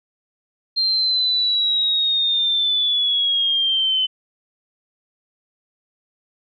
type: linear sweep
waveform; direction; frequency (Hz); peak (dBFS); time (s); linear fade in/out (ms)
sine; down; 4186 to 3032; -16; 0.76-4.07; 20
effects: none